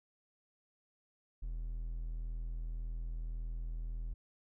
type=tone; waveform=triangle; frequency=40.91 Hz; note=E1; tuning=12 cents flat; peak=-35 dBFS; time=1.42-4.14 s; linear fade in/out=10 ms; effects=none

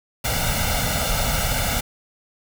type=noise with comb filter; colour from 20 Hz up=pink; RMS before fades=-22 dBFS; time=0.24-1.81 s; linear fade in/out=10 ms; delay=1.4 ms; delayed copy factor=+0.9; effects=none

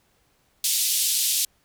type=band-pass noise; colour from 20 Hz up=white; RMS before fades=-23 dBFS; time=0.64-1.45 s; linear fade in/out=2 ms; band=3100 to 13000 Hz; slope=24 dB/octave; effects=pink hiss -65 dBFS RMS until 1.64 s

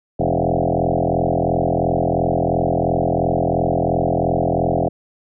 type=tone with frequency modulation; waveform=sine; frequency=409 Hz; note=G#4; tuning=26 cents flat; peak=-15 dBFS; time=0.19-4.89 s; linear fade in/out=10 ms; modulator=42.9 Hz; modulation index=7.7; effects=none

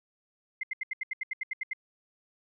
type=tone bursts; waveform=sine; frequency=2082 Hz; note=C7; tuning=9 cents flat; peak=-29 dBFS; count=12; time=0.61-1.733 s; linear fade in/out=5 ms; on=23 ms; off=77 ms; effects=none

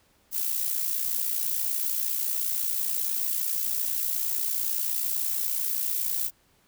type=noise with amplitude modulation; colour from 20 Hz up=violet; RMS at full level=-25 dBFS; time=0.31-6.31 s; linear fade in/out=50 ms; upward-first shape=sine; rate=60 Hz; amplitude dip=65%; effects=pink hiss -64 dBFS RMS until 6.67 s

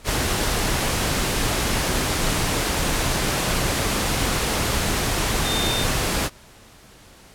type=tone in noise; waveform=sine; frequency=3620 Hz; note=A7; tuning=48 cents sharp; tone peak=-25 dBFS; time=5.43-5.86 s; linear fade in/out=50 ms; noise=pink; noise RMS=-22 dBFS; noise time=0.04-6.3 s; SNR=-6 dB; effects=pink hiss -48 dBFS RMS until 7.34 s + low-pass 12000 Hz 12 dB/octave

